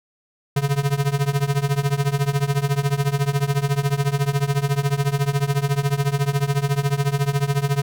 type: tone with tremolo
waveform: square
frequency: 140.7 Hz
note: C#3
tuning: 26 cents sharp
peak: -15 dBFS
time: 0.56-7.82 s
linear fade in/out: 5 ms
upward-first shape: triangle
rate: 14 Hz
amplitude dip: 95%
effects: none